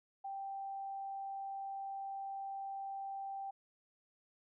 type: tone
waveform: sine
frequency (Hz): 784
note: G5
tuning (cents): 0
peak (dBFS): -40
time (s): 0.24-3.51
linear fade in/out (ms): 10
effects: none